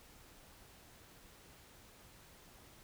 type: silence
effects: pink hiss -60 dBFS RMS until 2.83 s